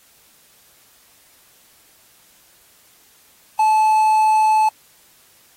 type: tone with quantisation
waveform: triangle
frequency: 867 Hz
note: A5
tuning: 26 cents flat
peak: -10 dBFS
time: 3.59-4.69 s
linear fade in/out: 5 ms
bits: 6
effects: white hiss -53 dBFS RMS until 5.56 s + AAC 48 kbps